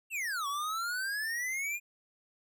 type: exponential two-way sweep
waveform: square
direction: down then up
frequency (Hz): 2794 to 1108.7 to 2456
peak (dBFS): -33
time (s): 0.1-1.8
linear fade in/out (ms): 50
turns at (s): 0.47
effects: none